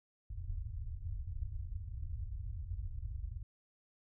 white low-pass noise, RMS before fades -41 dBFS, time 0.3-3.43 s, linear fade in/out 5 ms, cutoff 100 Hz, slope 48 dB/octave, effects none

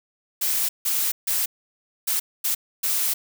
blue noise bursts at uneven times, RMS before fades -23 dBFS, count 6, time 0.41-0.69 / 0.85-1.12 / 1.27-1.46 / 2.07-2.2 / 2.44-2.55 / 2.83-3.14 s, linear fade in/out 10 ms, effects none

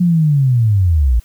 sine linear sweep, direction down, 180.7 to 53.7 Hz, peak -9 dBFS, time 0-1.2 s, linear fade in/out 10 ms, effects white hiss -51 dBFS RMS until 1.24 s

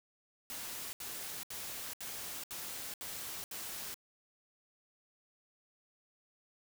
white noise bursts, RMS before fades -43 dBFS, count 7, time 0.5-3.942 s, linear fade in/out 0 ms, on 430 ms, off 72 ms, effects none

